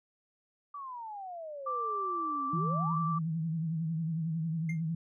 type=exponential two-way sweep; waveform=sine; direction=down then up; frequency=1174.7 to 262.6 to 1174.7 Hz; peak=-39 dBFS; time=0.74-2.98 s; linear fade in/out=5 ms; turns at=2.48 s
type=tone with pitch glide; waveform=sine; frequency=1174.7 to 1167.3 Hz; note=D6 to D6; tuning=0 to -11 cents; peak=-31 dBFS; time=1.66-3.19 s; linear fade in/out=10 ms; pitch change=-11 cents; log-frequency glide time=1.88-2.24 s
type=tone with vibrato; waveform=sine; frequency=162.2 Hz; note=E3; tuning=28 cents flat; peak=-30 dBFS; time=2.53-4.95 s; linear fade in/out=5 ms; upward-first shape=triangle; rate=11 Hz; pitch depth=81 cents each way
type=tone with exponential decay; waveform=triangle; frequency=2110 Hz; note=C7; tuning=14 cents sharp; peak=-34 dBFS; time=4.69-4.81 s; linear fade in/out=5 ms; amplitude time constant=26 ms
effects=none